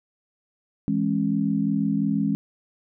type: chord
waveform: sine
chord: C# minor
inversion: first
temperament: equal with one note detuned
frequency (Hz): 164.81 / 207.7 / 273.5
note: E3 / G#3 / C#4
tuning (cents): 0 / 0 / -23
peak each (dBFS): -27 / -23 / -25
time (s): 0.88-2.35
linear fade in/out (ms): 0
effects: none